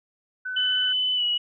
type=tone; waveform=sine; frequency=1507 Hz; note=F#6; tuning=31 cents sharp; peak=-28 dBFS; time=0.45-0.93 s; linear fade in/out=10 ms
type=tone with pitch glide; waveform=sine; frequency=3011 to 2922 Hz; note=F#7 to F#7; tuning=+30 to -22 cents; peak=-21 dBFS; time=0.56-1.38 s; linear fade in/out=10 ms; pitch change=-52 cents; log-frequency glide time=1.14-1.24 s
effects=none